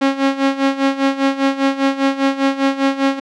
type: tone with tremolo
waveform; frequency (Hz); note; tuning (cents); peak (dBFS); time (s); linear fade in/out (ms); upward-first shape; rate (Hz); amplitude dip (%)
sawtooth; 272.5; C#4; -29; -7; 0.01-3.2; 10; sine; 5; 80
effects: low-pass 4000 Hz 12 dB/octave